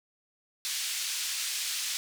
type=band-pass noise; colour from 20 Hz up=white; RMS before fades=-33 dBFS; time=0.65-1.97 s; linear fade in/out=0 ms; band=2500 to 7100 Hz; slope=12 dB/octave; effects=none